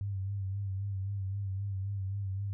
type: tone with vibrato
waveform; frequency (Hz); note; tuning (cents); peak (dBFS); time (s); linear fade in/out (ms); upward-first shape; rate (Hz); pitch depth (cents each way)
sine; 98; G2; 0; -32; 0.01-2.53; 0; sine; 3.8; 50
effects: none